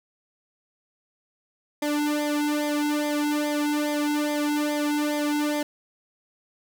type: tone with flanger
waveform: sawtooth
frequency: 296 Hz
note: D4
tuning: 14 cents sharp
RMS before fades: -25 dBFS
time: 1.82-5.63 s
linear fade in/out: 5 ms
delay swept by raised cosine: 0.71 to 1.71 ms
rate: 2.4 Hz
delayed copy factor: -1
effects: none